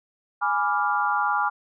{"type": "chord", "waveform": "sine", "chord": "G# diminished seventh", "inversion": "none", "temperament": "equal", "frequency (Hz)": [830.6, 987.8, 1174.7, 1396.9], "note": ["G#5", "B5", "D6", "F6"], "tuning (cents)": [0, 0, 0, 0], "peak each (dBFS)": [-25, -28, -26, -26], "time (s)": [0.41, 1.5], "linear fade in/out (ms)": 20, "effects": []}